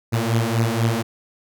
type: beating tone pair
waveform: sawtooth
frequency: 112.6 / 116.7 Hz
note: A2 / A#2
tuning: +40 / +2 cents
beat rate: 4.1 Hz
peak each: -17 dBFS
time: 0.12-1.03 s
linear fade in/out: 20 ms
effects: none